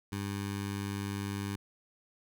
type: tone with notch filter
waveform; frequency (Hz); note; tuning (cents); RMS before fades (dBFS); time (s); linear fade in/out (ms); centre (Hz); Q
15% pulse; 100; G2; +35; -36; 0.12-1.56; 5; 570; 0.94
effects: none